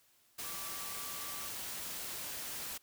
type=tone in noise; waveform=sine; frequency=1160 Hz; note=D6; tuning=22 cents flat; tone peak=-50 dBFS; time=0.43-1.48 s; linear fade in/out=10 ms; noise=white; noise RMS=-42 dBFS; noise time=0.38-2.78 s; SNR=-11 dB; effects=white hiss -69 dBFS RMS until 2.82 s